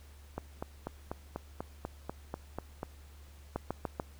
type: two click trains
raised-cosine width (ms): 1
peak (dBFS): -19 / -22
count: 4 / 11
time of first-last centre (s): 3.56-3.999 / 0.38-2.831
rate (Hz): 6.84 / 4.08
effects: added 72 Hz sine -51 dBFS peak until 4.19 s + pink hiss -61 dBFS RMS until 4.19 s